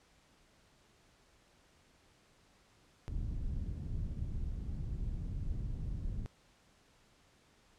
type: low-pass noise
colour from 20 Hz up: pink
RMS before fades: -38 dBFS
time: 3.08-6.26 s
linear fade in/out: 0 ms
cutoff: 130 Hz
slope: 12 dB/octave
effects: pink hiss -67 dBFS RMS until 7.78 s + low-pass 8000 Hz 12 dB/octave